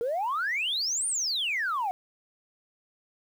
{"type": "exponential two-way sweep", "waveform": "sine", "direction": "up then down", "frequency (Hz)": [450, 9380, 720], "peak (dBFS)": -25, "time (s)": [0.01, 1.91], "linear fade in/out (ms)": 0, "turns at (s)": 1.07, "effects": ["tanh soft clip ceiling -22 dBFS", "9-bit"]}